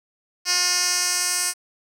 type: tone with band-pass filter sweep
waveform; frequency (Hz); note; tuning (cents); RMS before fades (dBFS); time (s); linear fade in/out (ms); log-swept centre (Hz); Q
10% pulse; 357.9; F4; +42; -22; 0.45-1.54; 50; 5300 to 8200; 2.1
effects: 8-bit